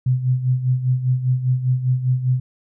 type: tone with tremolo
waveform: sine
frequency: 127.5 Hz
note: C3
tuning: 44 cents flat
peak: -13 dBFS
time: 0.06-2.4 s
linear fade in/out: 5 ms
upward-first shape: sine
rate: 5 Hz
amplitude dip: 70%
effects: none